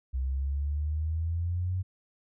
sine exponential sweep, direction up, 63.9 to 93.7 Hz, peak -27 dBFS, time 0.13-1.83 s, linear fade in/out 20 ms, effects none

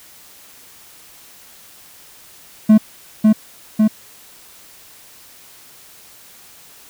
triangle tone with echo, 215.8 Hz, A3, 33 cents flat, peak -3 dBFS, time 2.69-2.78 s, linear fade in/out 10 ms, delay 550 ms, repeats 2, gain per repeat -2 dB, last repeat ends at 3.88 s, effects white hiss -44 dBFS RMS until 6.89 s

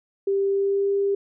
sine tone with pitch glide, 394.1 to 398.2 Hz, G4 to G4, +9 to +27 cents, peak -19 dBFS, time 0.27-1.15 s, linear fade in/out 5 ms, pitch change +18 cents, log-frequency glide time 0.48-0.92 s, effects none

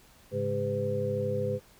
sine tone cluster, 106.4 / 138.9 / 208.7 / 402.6 / 505 Hz, G#2 / C#3 / G#3 / G4 / B4, +42 / +4 / +9 / +46 / +39 cents, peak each -34 / -37 / -37 / -35 / -30 dBFS, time 0.31-1.6 s, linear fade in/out 50 ms, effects pink hiss -58 dBFS RMS until 1.79 s

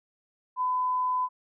sine tone, 1007 Hz, B5, 33 cents sharp, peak -24 dBFS, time 0.56-1.29 s, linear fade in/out 50 ms, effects none

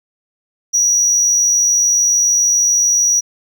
triangle tone with amplitude modulation, 5800 Hz, F#8, 35 cents flat, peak -7 dBFS, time 0.73-3.21 s, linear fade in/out 20 ms, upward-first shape sine, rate 253 Hz, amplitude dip 50%, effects none

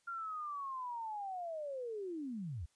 sine linear sweep, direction down, 1396.9 to 66.6 Hz, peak -39 dBFS, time 0.07-2.66 s, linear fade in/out 10 ms, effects white hiss -75 dBFS RMS until 2.75 s + resampled to 22050 Hz

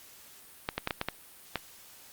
clicks, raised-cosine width 0.3 ms, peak -13 dBFS, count 7, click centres 0.689 / 0.78 / 0.874 / 0.908 / 1.014 / 1.086 / 1.557 s, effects white hiss -53 dBFS RMS until 2.12 s + Opus 48 kbps

